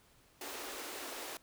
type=high-pass noise; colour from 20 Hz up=pink; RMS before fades=-44 dBFS; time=0.41-1.37 s; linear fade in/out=2 ms; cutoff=280 Hz; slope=48 dB/octave; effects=pink hiss -66 dBFS RMS until 1.42 s